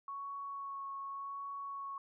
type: tone with vibrato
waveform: sine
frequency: 1108.7 Hz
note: C#6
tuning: in tune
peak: -40 dBFS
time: 0.08-1.98 s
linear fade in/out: 2 ms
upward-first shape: sine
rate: 0.87 Hz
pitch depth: 12 cents each way
effects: none